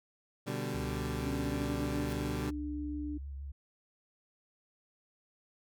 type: chord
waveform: 20% pulse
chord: G major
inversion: first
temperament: equal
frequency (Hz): 123.47 / 146.83 / 196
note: B2 / D3 / G3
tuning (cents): 0 / 0 / 0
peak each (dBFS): -33 / -34 / -35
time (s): 0.46-2.51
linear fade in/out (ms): 20
type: tone with vibrato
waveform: sine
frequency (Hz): 69.3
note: C#2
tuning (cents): 0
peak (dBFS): -39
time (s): 0.74-3.52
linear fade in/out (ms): 10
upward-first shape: sine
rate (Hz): 6.4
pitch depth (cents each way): 39
type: tone with pitch glide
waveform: sine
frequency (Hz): 277.2 to 297.1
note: C#4 to D4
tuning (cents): 0 to +20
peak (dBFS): -36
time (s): 1.23-3.18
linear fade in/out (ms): 10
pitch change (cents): +120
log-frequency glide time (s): 1.35-2.44
type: noise with exponential growth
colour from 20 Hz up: white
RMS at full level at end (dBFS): -46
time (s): 1.98-2.13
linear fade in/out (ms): 5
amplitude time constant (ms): 31
effects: none